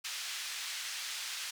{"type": "band-pass noise", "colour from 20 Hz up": "white", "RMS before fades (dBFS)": -40, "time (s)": [0.04, 1.51], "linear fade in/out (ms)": 10, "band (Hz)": [1700, 5500], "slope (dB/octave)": 12, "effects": []}